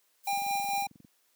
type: noise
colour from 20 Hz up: violet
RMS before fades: -42 dBFS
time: 0.23-0.87 s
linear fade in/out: 50 ms
type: tone with tremolo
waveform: square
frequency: 800 Hz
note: G5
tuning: 35 cents sharp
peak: -28 dBFS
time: 0.27-0.87 s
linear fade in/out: 5 ms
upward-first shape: sine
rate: 4.6 Hz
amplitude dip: 35%
type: click train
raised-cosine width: 5 ms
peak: -30 dBFS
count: 17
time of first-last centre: 0.33-1.047 s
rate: 22.3 Hz
effects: white hiss -70 dBFS RMS until 1.35 s + high-pass 300 Hz 12 dB/octave